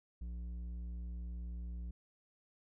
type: tone with low-pass filter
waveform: square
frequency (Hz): 59.3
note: A#1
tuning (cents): +30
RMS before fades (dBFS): -43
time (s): 0.21-1.91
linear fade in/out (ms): 5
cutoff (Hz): 160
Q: 0.73
effects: none